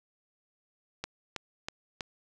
click train, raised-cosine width 0.2 ms, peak -17 dBFS, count 4, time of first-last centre 1.04-2.008 s, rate 3.1 Hz, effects none

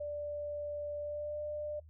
sine tone with pitch glide, 587.3 to 596.9 Hz, D5 to D5, 0 to +28 cents, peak -36 dBFS, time 0-1.8 s, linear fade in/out 10 ms, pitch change +28 cents, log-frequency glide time 0.99-1.4 s, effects noise-tail reverb RT60 0.1 s tail -21 dB re dry + added 78 Hz sine -53 dBFS peak until 1.89 s

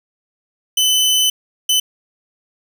sawtooth tone bursts at uneven times, 3025 Hz, F#7, 38 cents sharp, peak -9 dBFS, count 2, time 0.77-1.3 / 1.69-1.8 s, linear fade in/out 5 ms, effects none

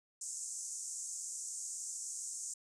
pink band-pass noise, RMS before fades -43 dBFS, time 0.21-2.54 s, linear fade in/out 5 ms, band 6500 to 8500 Hz, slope 48 dB/octave, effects none

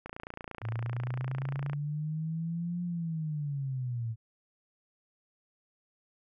click train, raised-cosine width 0.5 ms, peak -25 dBFS, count 49, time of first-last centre 0.06-1.732 s, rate 28.7 Hz
sine linear two-way sweep, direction up then down, 110 to 176.7 to 110.4 Hz, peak -31 dBFS, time 0.61-4.16 s, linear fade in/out 50 ms, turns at 2.83 s
effects none

